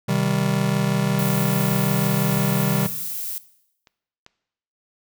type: chord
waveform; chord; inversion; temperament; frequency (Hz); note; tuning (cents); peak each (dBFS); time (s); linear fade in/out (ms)
square; C minor; none; just; 130.81 / 156.98 / 196.22; C3 / Eb3 / G3; 0 / +16 / +2; -24; 0.08-2.87; 10
type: noise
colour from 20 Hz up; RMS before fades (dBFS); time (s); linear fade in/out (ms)
violet; -29; 1.19-3.38; 0
type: clicks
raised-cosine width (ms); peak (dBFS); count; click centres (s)
0.2; -32 / -25; 2; 3.872 / 4.264
effects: noise-tail reverb RT60 0.8 s tail -17 dB re dry